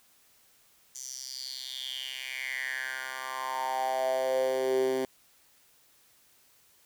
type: tone with high-pass filter sweep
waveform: 10% pulse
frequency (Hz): 130.81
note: C3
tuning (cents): 0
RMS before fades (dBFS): -32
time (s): 0.95-5.05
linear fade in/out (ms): 2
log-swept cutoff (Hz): 6500 to 320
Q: 6.2
effects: white hiss -63 dBFS RMS until 6.85 s